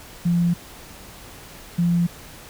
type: tone pair in turn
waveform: sine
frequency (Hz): 172.6 / 172.6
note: F3 / F3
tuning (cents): -20 / -20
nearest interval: unison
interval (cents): 0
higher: neither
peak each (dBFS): -16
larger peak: neither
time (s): 0.25-0.54 / 1.78-2.07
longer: neither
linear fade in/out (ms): 10
effects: pink hiss -42 dBFS RMS until 2.49 s